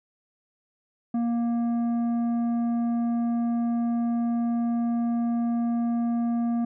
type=tone with tanh clipping; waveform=sine; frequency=234.9 Hz; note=A#3; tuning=13 cents sharp; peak=-24 dBFS; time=1.14-6.65 s; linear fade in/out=5 ms; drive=8 dB; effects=none